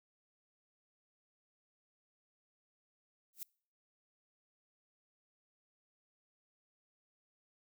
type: noise with exponential growth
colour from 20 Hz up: violet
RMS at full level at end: -38 dBFS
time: 3.33-3.43 s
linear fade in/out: 1 ms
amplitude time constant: 20 ms
effects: noise-tail reverb RT60 0.5 s tail -26 dB re dry